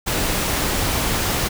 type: noise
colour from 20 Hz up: pink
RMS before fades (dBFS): -21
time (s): 0.06-1.49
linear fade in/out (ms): 20
effects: none